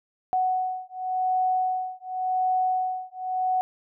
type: beating tone pair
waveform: sine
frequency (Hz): 742 / 742.9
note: F#5 / F#5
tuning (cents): +5 / +7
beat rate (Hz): 0.9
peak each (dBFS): -26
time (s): 0.33-3.61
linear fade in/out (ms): 0
effects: none